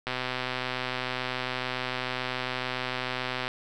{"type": "click train", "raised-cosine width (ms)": 0.3, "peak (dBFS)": -14, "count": 434, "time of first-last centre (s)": [0.07, 3.479], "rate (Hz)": 127, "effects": []}